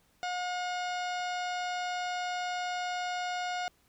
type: harmonic tone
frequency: 720 Hz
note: F#5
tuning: 47 cents flat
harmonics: 1 / 2 / 3 / 4 / 5 / 6 / 7 / 8 / 10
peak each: -33 / -39 / -43 / -45 / -47 / -49 / -50 / -51 / -53 dBFS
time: 0.23-3.68 s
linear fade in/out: 0 ms
effects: pink hiss -68 dBFS RMS until 3.88 s